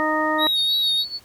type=harmonic tone; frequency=309.5 Hz; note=D#4; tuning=9 cents flat; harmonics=1 / 2 / 3 / 4 / 6; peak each=-25 / -25 / -25 / -25 / -25 dBFS; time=0-0.47 s; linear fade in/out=0 ms
type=tone with vibrato; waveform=triangle; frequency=3777 Hz; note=A#7; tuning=22 cents sharp; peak=-17 dBFS; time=0.38-1.05 s; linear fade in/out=50 ms; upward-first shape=triangle; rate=3.2 Hz; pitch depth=40 cents each way
type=tone with tremolo; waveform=sine; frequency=4435 Hz; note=C#8; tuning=in tune; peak=-23 dBFS; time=0.55-1.2 s; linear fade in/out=50 ms; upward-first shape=triangle; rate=6.9 Hz; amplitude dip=85%
effects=pink hiss -52 dBFS RMS until 1.24 s